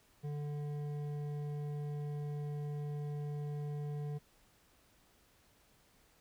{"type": "tone with hard clipping", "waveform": "triangle", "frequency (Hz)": 146.83, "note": "D3", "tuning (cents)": 0, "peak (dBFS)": -39, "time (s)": [0.23, 4.19], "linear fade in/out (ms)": 20, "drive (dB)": 13, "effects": ["pink hiss -68 dBFS RMS until 6.2 s"]}